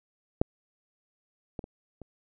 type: clicks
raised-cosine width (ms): 2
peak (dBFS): -8 / -21 / -28 / -29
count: 4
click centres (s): 0.415 / 1.592 / 1.641 / 2.017
effects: none